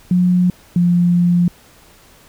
sine tone pair in turn, 179.7 / 174.99 Hz, F3 / F3, +50 / +4 cents, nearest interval unison, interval 46 cents, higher first, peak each -10 dBFS, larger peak neither, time 0.11-0.5 / 0.76-1.48 s, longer second, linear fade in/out 2 ms, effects pink hiss -47 dBFS RMS until 2.28 s

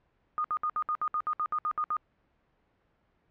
sine tone bursts, 1228 Hz, D#6, 23 cents flat, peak -26 dBFS, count 13, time 0.38-1.967 s, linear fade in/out 0 ms, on 63 ms, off 64 ms, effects pink hiss -71 dBFS RMS until 3.3 s + low-pass 2000 Hz 12 dB/octave

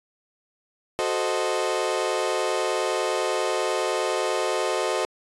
30% pulse chord, F# diminished seventh, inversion none, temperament equal, 370 / 440 / 523.3 / 622.3 Hz, F#4 / A4 / C5 / Eb5, 0 / 0 / 0 / 0 cents, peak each -26 dBFS, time 0.99-5.05 s, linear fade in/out 0 ms, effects resampled to 24000 Hz

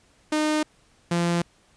sawtooth tone pair in turn, 306.1 / 171.79 Hz, D#4 / F3, -28 / -28 cents, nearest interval minor seventh, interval 1000 cents, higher first, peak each -17 dBFS, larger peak neither, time 0.32-0.63 / 1.11-1.42 s, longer neither, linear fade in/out 5 ms, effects pink hiss -60 dBFS RMS until 1.76 s + resampled to 22050 Hz

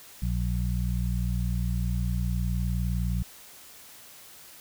harmonic tone, 59.7 Hz, A#1, 42 cents sharp, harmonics 1 / 2 / 3, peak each -27 / -30 / -32 dBFS, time 0.22-3.23 s, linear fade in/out 5 ms, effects white hiss -49 dBFS RMS until 4.6 s

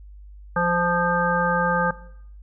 harmonic tone with a mistuned harmonic, 174.9 Hz, F3, 3 cents sharp, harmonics 1 / 3 / 5 / 7 / 9, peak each -25 / -25 / -25 / -25 / -25 dBFS, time 0.56-1.91 s, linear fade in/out 5 ms, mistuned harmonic 3, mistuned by -19 cents, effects noise-tail reverb RT60 0.7 s tail -18 dB re dry + added 50 Hz sine -40 dBFS peak until 2.42 s

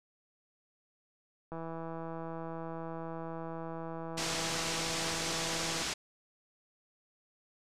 click train, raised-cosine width 1 ms, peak -28 dBFS, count 706, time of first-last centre 1.52-5.819 s, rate 164 Hz
white low-pass noise, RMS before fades -36 dBFS, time 4.17-5.94 s, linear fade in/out 10 ms, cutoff 7100 Hz, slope 24 dB/octave
effects resampled to 32000 Hz

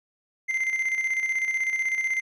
triangle tone with tremolo, 2084 Hz, C7, 7 cents flat, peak -20 dBFS, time 0.48-2.21 s, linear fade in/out 20 ms, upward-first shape square, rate 16 Hz, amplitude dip 50%, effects resampled to 22050 Hz

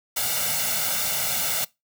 white noise with comb filter, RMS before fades -25 dBFS, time 0.16-1.65 s, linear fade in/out 10 ms, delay 1.4 ms, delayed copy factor +0.75, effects noise-tail reverb RT60 0.2 s tail -22 dB re dry + high-pass 100 Hz 12 dB/octave

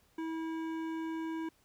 triangle tone with hard clipping, 323.8 Hz, E4, 31 cents flat, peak -37 dBFS, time 0.18-1.49 s, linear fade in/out 5 ms, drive 17 dB, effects pink hiss -69 dBFS RMS until 1.64 s

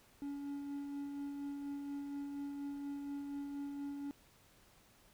triangle tone with tremolo, 283.2 Hz, C#4, 37 cents sharp, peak -37 dBFS, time 0.22-4.11 s, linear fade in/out 0 ms, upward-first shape sine, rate 4.2 Hz, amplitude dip 30%, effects pink hiss -66 dBFS RMS until 5.13 s

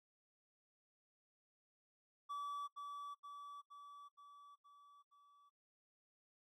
triangle tone with echo, 1150 Hz, D6, 37 cents flat, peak -40 dBFS, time 2.29-2.68 s, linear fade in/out 20 ms, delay 470 ms, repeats 6, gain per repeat -4 dB, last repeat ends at 5.5 s, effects noise-tail reverb RT60 0.1 s tail -22 dB re dry + AAC 64 kbps

